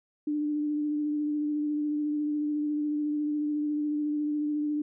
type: tone with vibrato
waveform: sine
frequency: 297.8 Hz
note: D4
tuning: 24 cents sharp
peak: -26 dBFS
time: 0.27-4.82 s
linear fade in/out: 5 ms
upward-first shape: sine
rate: 14 Hz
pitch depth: 18 cents each way
effects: none